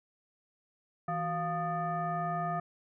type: tone with frequency modulation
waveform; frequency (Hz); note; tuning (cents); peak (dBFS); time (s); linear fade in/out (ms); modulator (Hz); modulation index
sine; 698.5; F5; 0; -30; 1.08-2.6; 5; 536; 1.2
effects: none